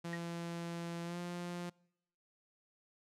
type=tone with pitch glide; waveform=sawtooth; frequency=169.9 to 175.18 Hz; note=F3 to F3; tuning=-47 to +6 cents; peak=-36 dBFS; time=0.04-1.7 s; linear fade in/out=10 ms; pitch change=+53 cents; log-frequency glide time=1.04-1.18 s
type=tone with exponential decay; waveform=sine; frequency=1881 Hz; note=A#6; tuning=15 cents sharp; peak=-37 dBFS; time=0.13-0.22 s; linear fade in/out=2 ms; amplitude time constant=19 ms
effects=noise-tail reverb RT60 0.8 s tail -26 dB re dry + low-pass 10000 Hz 12 dB/octave